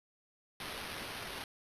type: noise with sample-and-hold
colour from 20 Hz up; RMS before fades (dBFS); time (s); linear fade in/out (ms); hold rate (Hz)
violet; -43; 0.6-1.44; 2; 7350
effects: resampled to 32000 Hz